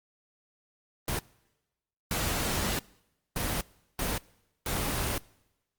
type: noise bursts at uneven times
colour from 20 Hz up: pink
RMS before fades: -30 dBFS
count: 5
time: 1.08-1.19 / 2.11-2.79 / 3.36-3.61 / 3.99-4.18 / 4.66-5.18 s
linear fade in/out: 2 ms
effects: noise-tail reverb RT60 1.0 s tail -24 dB re dry + Opus 24 kbps